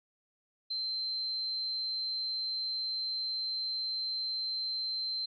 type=tone; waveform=sine; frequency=4111 Hz; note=C8; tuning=31 cents flat; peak=-32 dBFS; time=0.7-5.26 s; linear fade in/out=10 ms; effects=none